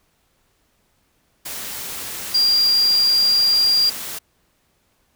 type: tone in noise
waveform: sine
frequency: 4777 Hz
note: D8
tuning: 29 cents sharp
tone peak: -13 dBFS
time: 2.34-3.9 s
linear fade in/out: 10 ms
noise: white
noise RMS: -30 dBFS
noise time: 1.45-4.19 s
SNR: +14 dB
effects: pink hiss -64 dBFS RMS until 5.15 s